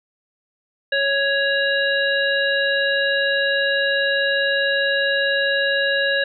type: harmonic tone with a mistuned harmonic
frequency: 554.4 Hz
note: C#5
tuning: in tune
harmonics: 1 / 3 / 5 / 7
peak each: -22 / -19 / -27 / -27 dBFS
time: 0.92-6.24 s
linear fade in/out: 5 ms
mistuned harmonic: 5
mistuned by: +25 cents
effects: none